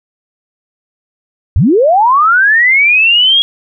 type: linear sweep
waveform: sine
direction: up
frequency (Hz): 60.5 to 3322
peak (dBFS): -5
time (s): 1.56-3.42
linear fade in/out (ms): 0
effects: none